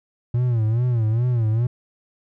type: tone with vibrato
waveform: triangle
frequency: 116.54 Hz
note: A#2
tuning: in tune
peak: -15 dBFS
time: 0.34-1.67 s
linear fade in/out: 5 ms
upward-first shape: sine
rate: 2.4 Hz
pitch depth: 130 cents each way
effects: none